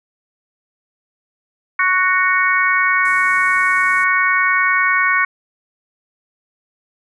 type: harmonic tone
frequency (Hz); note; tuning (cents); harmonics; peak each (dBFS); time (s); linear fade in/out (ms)
370; F#4; 0; 3 / 4 / 5 / 6; -18 / -18 / -18 / -18; 1.79-5.25; 5
type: band-stop noise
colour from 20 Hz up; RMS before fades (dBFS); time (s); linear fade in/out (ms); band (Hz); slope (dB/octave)
white; -34; 3.05-4.04; 2; 530 to 9100; 12
effects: resampled to 22050 Hz